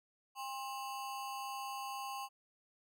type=ring-modulated tone; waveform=square; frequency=931 Hz; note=A#5; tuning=2 cents flat; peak=-38 dBFS; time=0.35-2.29 s; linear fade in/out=50 ms; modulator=129 Hz; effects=none